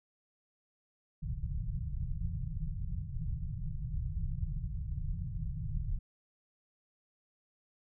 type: low-pass noise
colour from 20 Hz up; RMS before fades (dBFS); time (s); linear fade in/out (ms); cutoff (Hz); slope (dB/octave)
pink; -36; 1.22-5.99; 10; 170; 96
effects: none